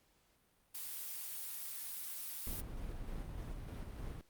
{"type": "noise", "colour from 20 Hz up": "blue", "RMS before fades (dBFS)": -44, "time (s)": [0.74, 2.61], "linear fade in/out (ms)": 10}
{"type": "noise with tremolo", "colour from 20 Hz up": "brown", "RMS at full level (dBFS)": -43, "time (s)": [2.47, 4.21], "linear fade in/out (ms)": 0, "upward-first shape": "square", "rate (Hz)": 3.3, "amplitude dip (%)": 25}
{"effects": ["pink hiss -73 dBFS RMS until 4.29 s", "Opus 48 kbps"]}